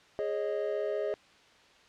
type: chord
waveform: triangle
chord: Ab suspended fourth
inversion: none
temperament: equal with one note detuned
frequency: 415.3 / 547.7 / 622.3 Hz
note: Ab4 / Db5 / Eb5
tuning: 0 / -21 / 0 cents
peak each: -31 / -34 / -32 dBFS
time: 0.19-1.14 s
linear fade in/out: 0 ms
effects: white hiss -59 dBFS RMS until 1.88 s + low-pass 4000 Hz 12 dB/octave